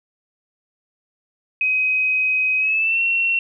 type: tone with pitch glide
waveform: sine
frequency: 2524 to 2721 Hz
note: D#7 to F7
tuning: +24 to -46 cents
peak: -16 dBFS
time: 1.61-3.39 s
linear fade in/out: 2 ms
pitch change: +130 cents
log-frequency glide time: 2.58-3.01 s
effects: none